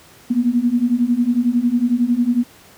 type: beating tone pair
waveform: sine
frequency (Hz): 234.9 / 245.9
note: A#3 / B3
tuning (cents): +13 / -7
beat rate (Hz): 11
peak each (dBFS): -18 / -16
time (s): 0.3-2.44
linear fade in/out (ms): 10
effects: pink hiss -46 dBFS RMS until 2.77 s + high-pass 80 Hz 12 dB/octave